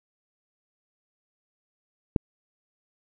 click, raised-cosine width 3 ms, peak -8 dBFS, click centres 2.162 s, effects none

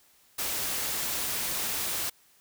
white noise, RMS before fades -31 dBFS, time 0.38-2.1 s, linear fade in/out 10 ms, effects white hiss -62 dBFS RMS until 2.4 s

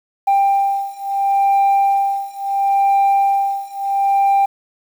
sine beating tone pair, 791 / 791.73 Hz, G5 / G5, +15 / +17 cents, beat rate 0.73 Hz, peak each -15 / -14 dBFS, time 0.27-4.46 s, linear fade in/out 10 ms, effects tanh soft clip ceiling -9 dBFS + 7-bit

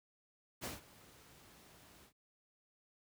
pink noise with ADSR envelope, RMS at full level -41 dBFS, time 0.61-2.13 s, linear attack 32 ms, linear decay 160 ms, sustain -20 dB, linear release 89 ms, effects high-pass 60 Hz 12 dB/octave

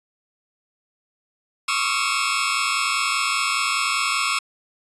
20% pulse tone cluster, 1091 / 1136 / 1256 / 1367 / 2607 Hz, C#6 / C#6 / D#6 / F6 / E7, -28 / +42 / +16 / -37 / -20 cents, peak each -22 dBFS, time 1.68-4.39 s, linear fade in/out 5 ms, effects resampled to 22050 Hz

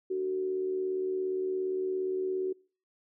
sine tone with amplitude modulation, 374.7 Hz, F#4, 22 cents sharp, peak -26 dBFS, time 0.1-2.53 s, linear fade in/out 10 ms, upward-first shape sine, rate 77.3 Hz, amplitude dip 50%, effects noise-tail reverb RT60 0.4 s tail -25 dB re dry

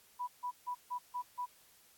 sine tone bursts, 985 Hz, B5, 5 cents flat, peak -35 dBFS, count 6, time 0.19-1.462 s, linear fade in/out 20 ms, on 87 ms, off 150 ms, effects white hiss -64 dBFS RMS until 1.97 s + AAC 64 kbps

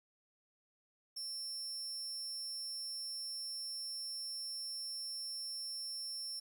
35% pulse tone, 5400 Hz, E8, 41 cents sharp, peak -38 dBFS, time 1.16-6.4 s, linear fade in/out 10 ms, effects 11-bit

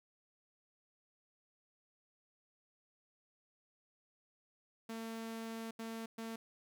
sawtooth tone bursts at uneven times, 225.9 Hz, A3, 46 cents sharp, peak -38 dBFS, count 3, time 4.89-5.71 / 5.79-6.06 / 6.18-6.36 s, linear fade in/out 5 ms, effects none

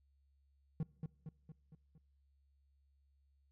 triangle tone with echo, 156.7 Hz, D#3, 13 cents sharp, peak -32 dBFS, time 0.8-0.83 s, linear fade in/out 2 ms, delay 230 ms, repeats 5, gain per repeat -5 dB, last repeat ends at 1.98 s, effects noise-tail reverb RT60 0.8 s tail -23 dB re dry + added 69 Hz sine -70 dBFS peak until 3.51 s

